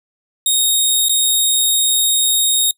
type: tone with dropouts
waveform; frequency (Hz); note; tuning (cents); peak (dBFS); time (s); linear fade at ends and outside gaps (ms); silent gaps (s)
15% pulse; 3729; A#7; 0; -5; 0.46-2.71; 2; 1.085-1.094
effects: noise-tail reverb RT60 0.1 s tail -24 dB re dry